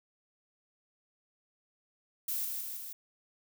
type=noise with echo; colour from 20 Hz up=violet; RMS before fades=-34 dBFS; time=2.28-2.45 s; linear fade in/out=5 ms; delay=160 ms; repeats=3; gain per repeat=-3 dB; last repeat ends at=2.93 s; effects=none